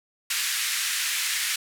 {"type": "band-pass noise", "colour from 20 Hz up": "pink", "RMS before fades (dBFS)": -27, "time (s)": [0.3, 1.56], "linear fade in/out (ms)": 5, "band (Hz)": [1700, 13000], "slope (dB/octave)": 24, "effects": []}